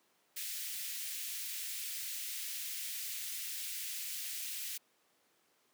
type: high-pass noise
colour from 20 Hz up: white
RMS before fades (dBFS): -41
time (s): 0.36-4.78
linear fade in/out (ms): 10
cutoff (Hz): 2000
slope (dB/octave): 24
effects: pink hiss -72 dBFS RMS until 5.73 s + high-pass 300 Hz 12 dB/octave